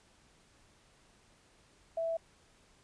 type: tone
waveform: sine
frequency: 659.3 Hz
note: E5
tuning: in tune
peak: -31 dBFS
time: 1.97-2.17 s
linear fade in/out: 5 ms
effects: pink hiss -65 dBFS RMS until 2.83 s + resampled to 22050 Hz